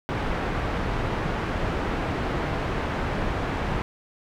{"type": "low-pass noise", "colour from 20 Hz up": "pink", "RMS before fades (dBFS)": -27, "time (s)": [0.09, 3.82], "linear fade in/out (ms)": 0, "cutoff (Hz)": 1900, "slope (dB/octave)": 12, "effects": []}